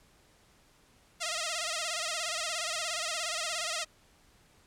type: tone with vibrato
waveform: 5% pulse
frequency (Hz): 659.3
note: E5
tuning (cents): 0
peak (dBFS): -20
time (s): 1.2-3.85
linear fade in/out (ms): 20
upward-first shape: sine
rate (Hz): 17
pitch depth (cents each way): 110
effects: pink hiss -63 dBFS RMS until 4.66 s + low-pass 11000 Hz 12 dB/octave